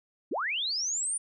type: linear sweep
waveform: sine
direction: up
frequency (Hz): 191.6 to 9397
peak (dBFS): -28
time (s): 0.31-1.18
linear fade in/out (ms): 10
effects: none